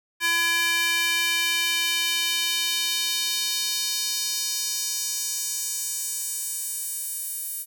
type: tone with high-pass filter sweep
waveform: square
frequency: 336.9 Hz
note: E4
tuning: 38 cents sharp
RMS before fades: -26 dBFS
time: 0.2-7.66 s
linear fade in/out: 50 ms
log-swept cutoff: 1800 to 11000 Hz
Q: 1.7
effects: none